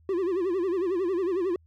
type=tone with vibrato; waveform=triangle; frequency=364.1 Hz; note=F#4; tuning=28 cents flat; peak=-22 dBFS; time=0.09-1.56 s; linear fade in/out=2 ms; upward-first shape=sine; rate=11 Hz; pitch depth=140 cents each way; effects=added 81 Hz sine -56 dBFS peak until 1.66 s